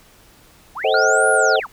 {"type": "linear two-way sweep", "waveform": "sine", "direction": "up then down", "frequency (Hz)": [659.3, 10380, 659.3], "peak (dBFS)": -25, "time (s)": [0.75, 1.67], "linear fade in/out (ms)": 20, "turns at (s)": 1.31}
{"type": "chord", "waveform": "sine", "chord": "A diminished seventh", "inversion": "none", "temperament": "just", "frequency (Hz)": [440, 528, 633.6, 760.3], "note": ["A4", "C5", "Eb5", "Gb5"], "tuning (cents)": [0, 16, 31, 47], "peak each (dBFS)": -20, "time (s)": [0.84, 1.6], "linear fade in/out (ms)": 5}
{"type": "tone", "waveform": "sine", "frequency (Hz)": 1424, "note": "F6", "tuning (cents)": 33, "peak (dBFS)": -16, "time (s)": [0.94, 1.56], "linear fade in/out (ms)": 2}
{"effects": ["pink hiss -50 dBFS RMS until 1.72 s"]}